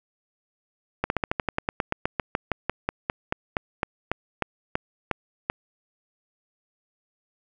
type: slowing click train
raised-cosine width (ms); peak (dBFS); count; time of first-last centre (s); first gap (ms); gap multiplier
0.5; -8; 26; 1.04-5.499; 61; 1.08
effects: none